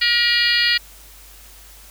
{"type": "harmonic tone", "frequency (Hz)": 476.8, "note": "A#4", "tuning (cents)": 39, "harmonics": [3, 4, 5, 6, 7, 8, 9, 10], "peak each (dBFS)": [-28, -19, -24, -22, -26, -30, -21, -23], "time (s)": [0.01, 0.78], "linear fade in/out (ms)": 10, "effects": ["added 50 Hz sine -45 dBFS peak until 1.9 s", "white hiss -45 dBFS RMS until 1.9 s"]}